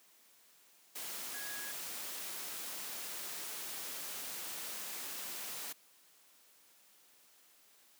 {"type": "tone in noise", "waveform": "sine", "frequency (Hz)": 1663, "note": "G#6", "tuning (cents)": 2, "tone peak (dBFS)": -46, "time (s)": [1.34, 1.72], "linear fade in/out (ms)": 10, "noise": "white", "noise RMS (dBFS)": -43, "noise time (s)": [0.95, 5.73], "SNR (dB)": -6, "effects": ["white hiss -65 dBFS RMS until 7.99 s", "high-pass 200 Hz 12 dB/octave"]}